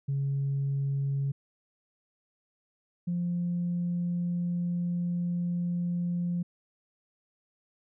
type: tone pair in turn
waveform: sine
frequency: 138.59 / 174.61 Hz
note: C#3 / F3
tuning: 0 / 0 cents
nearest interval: major third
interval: 400 cents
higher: second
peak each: -25 / -26 dBFS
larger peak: first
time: 0.08-1.32 / 3.07-6.43 s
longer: second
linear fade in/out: 10 ms
effects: tanh soft clip ceiling -23 dBFS